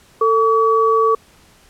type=tone pair together; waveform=sine; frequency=447 / 1138.1 Hz; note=A4 / C#6; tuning=+27 / +45 cents; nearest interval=octave + major third; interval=1618 cents; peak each=-14 dBFS; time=0.21-1.15 s; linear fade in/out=5 ms; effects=pink hiss -50 dBFS RMS until 1.69 s + low-pass 12000 Hz 12 dB/octave